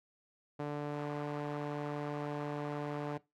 sawtooth tone with band-pass filter, 146.83 Hz, D3, in tune, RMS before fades -38 dBFS, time 0.59-3.18 s, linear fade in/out 10 ms, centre 520 Hz, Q 0.81, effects noise-tail reverb RT60 0.2 s tail -19 dB re dry + AAC 48 kbps

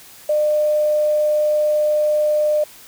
sine tone with quantisation, 603 Hz, D5, 46 cents sharp, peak -14 dBFS, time 0.29-2.64 s, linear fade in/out 5 ms, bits 7, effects white hiss -43 dBFS RMS until 2.87 s

